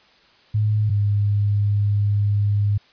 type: tone pair in turn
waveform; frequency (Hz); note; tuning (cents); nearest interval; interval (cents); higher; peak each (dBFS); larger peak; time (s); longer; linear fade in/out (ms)
sine; 106.3 / 102.47; G#2 / G#2; +41 / -23; minor second; 64; first; -16; neither; 0.54-0.9 / 0.9-2.78; second; 10
effects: white hiss -54 dBFS RMS until 2.92 s + resampled to 11025 Hz